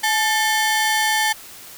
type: ring-modulated tone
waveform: sawtooth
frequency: 1318.5 Hz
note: E6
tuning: in tune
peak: -10 dBFS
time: 0.03-1.33 s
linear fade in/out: 10 ms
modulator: 461 Hz
effects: white hiss -40 dBFS RMS until 1.77 s